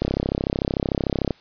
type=click train; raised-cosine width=2 ms; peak=-8 dBFS; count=44; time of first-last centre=0.02-1.307 s; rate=33.4 Hz; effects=white hiss -53 dBFS RMS until 1.4 s + resampled to 11025 Hz